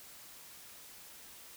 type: silence
effects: white hiss -53 dBFS RMS until 1.56 s